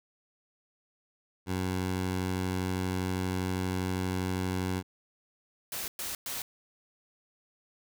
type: tone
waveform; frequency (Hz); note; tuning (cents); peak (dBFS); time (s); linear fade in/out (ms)
15% pulse; 92.5; F#2; 0; -23; 1.46-4.83; 50
type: noise bursts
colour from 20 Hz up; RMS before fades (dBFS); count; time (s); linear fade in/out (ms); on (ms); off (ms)
white; -36; 3; 5.72-6.42; 2; 160; 110
effects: none